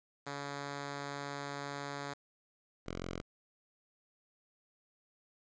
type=tone pair in turn; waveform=5% pulse; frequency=141.9 / 44.09 Hz; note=C#3 / F1; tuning=+41 / +17 cents; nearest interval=octave + minor sixth; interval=2024 cents; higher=first; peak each=-28 dBFS; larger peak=neither; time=0.26-2.14 / 2.86-3.22 s; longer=first; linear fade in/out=10 ms; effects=resampled to 16000 Hz + 10-bit